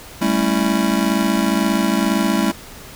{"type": "chord", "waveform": "square", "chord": "A dominant seventh", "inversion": "third", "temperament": "just", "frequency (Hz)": [198, 220, 275, 330], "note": ["G3", "A3", "C#4", "E4"], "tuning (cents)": [18, 0, -14, 2], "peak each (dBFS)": [-21, -21, -23, -23], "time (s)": [0.21, 2.52], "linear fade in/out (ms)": 10, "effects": ["pink hiss -38 dBFS RMS until 2.95 s"]}